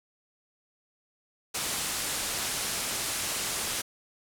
white low-pass noise, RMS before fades -32 dBFS, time 1.54-3.82 s, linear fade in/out 10 ms, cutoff 11000 Hz, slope 24 dB/octave, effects none

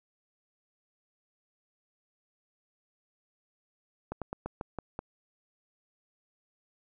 slowing click train, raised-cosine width 1 ms, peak -21 dBFS, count 7, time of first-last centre 4.12-4.991 s, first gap 97 ms, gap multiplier 1.16, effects none

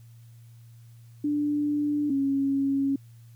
sine tone pair in turn, 293.7 / 275.1 Hz, D4 / C#4, 0 / -13 cents, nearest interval minor second, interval 113 cents, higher first, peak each -23 / -22 dBFS, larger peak second, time 1.24-2.1 / 2.1-2.96 s, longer neither, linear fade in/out 5 ms, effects added 116 Hz sine -47 dBFS peak until 3.35 s + white hiss -65 dBFS RMS until 3.35 s

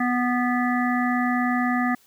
harmonic tone with a mistuned harmonic, 246.9 Hz, B3, in tune, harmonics 1 / 3 / 5 / 7 / 8, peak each -22 / -27 / -29 / -30 / -31 dBFS, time 0-1.95 s, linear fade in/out 5 ms, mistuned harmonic 5, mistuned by -16 cents, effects white hiss -58 dBFS RMS until 2.06 s

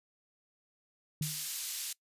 sine tone with exponential decay, 152.6 Hz, D#3, 33 cents flat, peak -29 dBFS, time 1.21-1.48 s, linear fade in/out 2 ms, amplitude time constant 57 ms
pink high-pass noise, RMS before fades -38 dBFS, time 1.22-1.93 s, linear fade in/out 5 ms, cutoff 4300 Hz, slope 12 dB/octave
effects noise-tail reverb RT60 0.1 s tail -22 dB re dry + resampled to 32000 Hz

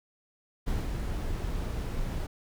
brown noise with ADSR envelope, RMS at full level -29 dBFS, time 0.66-2.27 s, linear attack 21 ms, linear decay 190 ms, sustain -3 dB, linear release 11 ms, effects none

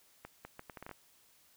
accelerating click train, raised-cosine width 0.5 ms, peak -30 dBFS, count 9, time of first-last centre 0.25-0.913 s, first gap 200 ms, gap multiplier 0.72, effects white hiss -66 dBFS RMS until 1.56 s

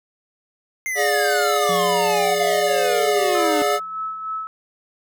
square exponential sweep, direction down, 2116 to 292.9 Hz, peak -23 dBFS, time 0.86-3.62 s, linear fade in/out 0 ms
square chord, D diminished, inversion second, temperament equal with one note detuned, 415.3 / 587.3 / 716 Hz, Ab4 / D5 / F5, 0 / 0 / +43 cents, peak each -23 dBFS, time 0.95-3.8 s, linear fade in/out 50 ms
triangle tone with exponential decay, 177.9 Hz, F3, 32 cents sharp, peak -25 dBFS, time 1.69-4.45 s, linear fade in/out 2 ms, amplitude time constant 600 ms
sine tone with tremolo, 1300 Hz, E6, 24 cents flat, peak -23 dBFS, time 3.35-4.47 s, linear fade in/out 0 ms, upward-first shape sine, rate 3.3 Hz, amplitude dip 50%
effects none

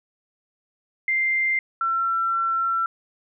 sine tone pair in turn, 2093 / 1350.8 Hz, C7 / E6, 0 / +42 cents, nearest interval minor sixth, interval 758 cents, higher first, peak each -19 / -20 dBFS, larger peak first, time 1.08-1.59 / 1.81-2.86 s, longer second, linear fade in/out 2 ms, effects none

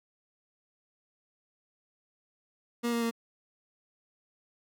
30% pulse tone with pitch steps, 237.1 / 234 / 230.9 Hz, A#3 / A#3 / A#3, +30 / +7 / -16 cents, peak -25 dBFS, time 2.83-3.112 s, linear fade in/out 20 ms, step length 94 ms, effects none

